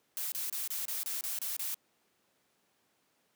blue noise bursts, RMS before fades -36 dBFS, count 9, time 0.17-1.744 s, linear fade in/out 0 ms, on 150 ms, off 28 ms, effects pink hiss -73 dBFS RMS until 3.35 s + high-pass 200 Hz 12 dB/octave

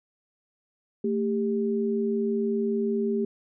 sine tone pair together, 223.4 / 398.1 Hz, A3 / G4, +27 / +27 cents, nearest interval minor seventh, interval 1000 cents, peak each -26 dBFS, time 1.04-3.25 s, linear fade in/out 5 ms, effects none

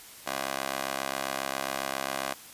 15% pulse tone with high-pass filter, 67.4 Hz, C#2, 48 cents flat, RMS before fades -33 dBFS, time 0.26-2.34 s, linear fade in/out 10 ms, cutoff 640 Hz, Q 0.91, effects white hiss -48 dBFS RMS until 2.53 s + resampled to 32000 Hz

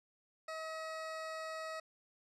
20% pulse tone, 638 Hz, D#5, 43 cents sharp, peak -36 dBFS, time 0.48-1.8 s, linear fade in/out 5 ms, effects low-pass 7000 Hz 12 dB/octave

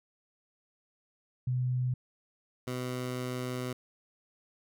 sine / 15% pulse tone pair in turn, 126 / 126 Hz, B2 / B2, +35 / +35 cents, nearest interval unison, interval 0 cents, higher neither, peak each -27 dBFS, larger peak neither, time 1.47-1.94 / 2.67-3.73 s, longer second, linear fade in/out 5 ms, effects none

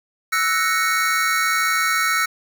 square chord, F# dominant seventh, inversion third, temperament equal, 1318.5 / 1480 / 1864.7 / 2217 Hz, E6 / F#6 / A#6 / C#7, 0 / 0 / 0 / 0 cents, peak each -22 / -25 / -25 / -24 dBFS, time 0.32-2.26 s, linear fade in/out 10 ms, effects 8-bit

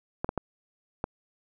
clicks, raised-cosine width 1 ms, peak -14 dBFS, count 4, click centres 0.245 / 0.291 / 0.377 / 1.041 s, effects none

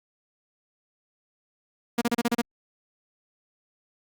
sawtooth tone bursts, 236.7 Hz, A#3, 27 cents sharp, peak -17 dBFS, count 7, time 1.98-2.415 s, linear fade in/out 5 ms, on 33 ms, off 34 ms, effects Opus 48 kbps

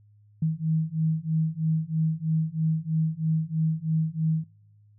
sine beating tone pair, 157.7 / 160.8 Hz, D#3 / E3, +24 / -43 cents, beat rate 3.1 Hz, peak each -26 dBFS, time 0.42-4.44 s, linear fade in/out 5 ms, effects noise-tail reverb RT60 0.8 s tail -23 dB re dry + added 104 Hz sine -54 dBFS peak until 4.98 s

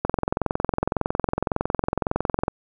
click train, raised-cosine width 1 ms, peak -7 dBFS, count 54, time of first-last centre 0.05-2.481 s, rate 21.8 Hz, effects none

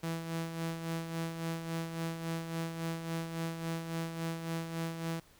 sawtooth tone with tremolo, 164.81 Hz, E3, in tune, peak -29 dBFS, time 0.03-5.2 s, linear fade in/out 5 ms, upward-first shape sine, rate 3.6 Hz, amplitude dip 55%, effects pink hiss -62 dBFS RMS until 5.39 s

